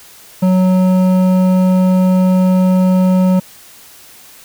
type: tone with hard clipping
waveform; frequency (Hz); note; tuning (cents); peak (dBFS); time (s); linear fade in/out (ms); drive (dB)
sine; 185; F#3; 0; -10; 0.42-3.4; 10; 10
effects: white hiss -40 dBFS RMS until 4.44 s